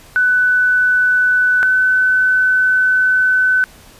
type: tone pair in turn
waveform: sine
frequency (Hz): 1495 / 1510.6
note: F#6 / F#6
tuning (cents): +17 / +35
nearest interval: unison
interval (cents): 18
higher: second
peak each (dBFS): -10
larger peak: neither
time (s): 0.16-1.63 / 1.63-3.64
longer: second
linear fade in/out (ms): 0
effects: pink hiss -43 dBFS RMS until 3.99 s + resampled to 32000 Hz